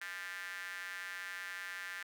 square tone with high-pass filter, 92.8 Hz, F#2, 6 cents sharp, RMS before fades -44 dBFS, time 0.01-2.03 s, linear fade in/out 5 ms, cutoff 1700 Hz, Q 5, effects none

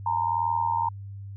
sine tone with amplitude modulation, 927 Hz, A#5, 10 cents flat, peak -19 dBFS, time 0.06-0.89 s, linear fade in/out 5 ms, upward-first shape sine, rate 81.7 Hz, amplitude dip 80%, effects added 99 Hz sine -36 dBFS peak until 1.36 s

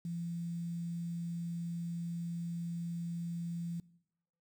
sine tone with quantisation, 170.1 Hz, F3, 45 cents flat, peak -36 dBFS, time 0.05-3.8 s, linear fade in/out 2 ms, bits 10, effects noise-tail reverb RT60 0.8 s tail -21 dB re dry

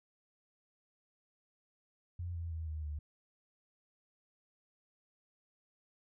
sine tone with pitch steps, 87.5 / 84.08 / 80.8 / 77.64 / 74.61 Hz, F2 / E2 / E2 / D#2 / D2, +4 / +35 / -34 / -3 / +28 cents, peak -37 dBFS, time 2.19-2.99 s, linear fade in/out 5 ms, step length 160 ms, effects none

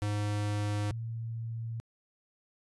square / sine tone pair in turn, 103.83 / 114.32 Hz, G#2 / A#2, 0 / -33 cents, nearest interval major second, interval 167 cents, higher second, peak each -30 / -34 dBFS, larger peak first, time 0.02-0.91 / 0.91-1.8 s, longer neither, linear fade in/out 0 ms, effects resampled to 24000 Hz

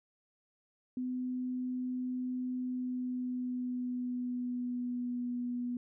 sine tone with pitch glide, 252.4 to 244.4 Hz, B3 to B3, +38 to -18 cents, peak -33 dBFS, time 0.97-5.77 s, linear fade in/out 2 ms, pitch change -56 cents, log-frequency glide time 2.58-5.32 s, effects none

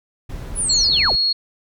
brown noise, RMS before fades -30 dBFS, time 0.29-1.16 s, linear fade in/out 10 ms
sine linear sweep, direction down, 10490 to 50.2 Hz, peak -18 dBFS, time 0.55-1.14 s, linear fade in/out 50 ms
sine tone, 4314 Hz, C#8, 48 cents flat, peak -15 dBFS, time 0.69-1.33 s, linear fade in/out 10 ms
effects none

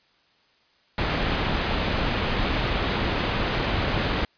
pink low-pass noise, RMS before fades -25 dBFS, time 0.98-4.25 s, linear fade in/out 2 ms, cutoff 4000 Hz, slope 24 dB/octave, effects white hiss -62 dBFS RMS until 4.37 s + resampled to 11025 Hz

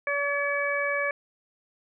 harmonic tone, 570 Hz, C#5, 48 cents sharp, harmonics 1 / 2 / 3 / 4, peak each -29 / -33 / -29 / -30 dBFS, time 0.07-1.11 s, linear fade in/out 2 ms, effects none

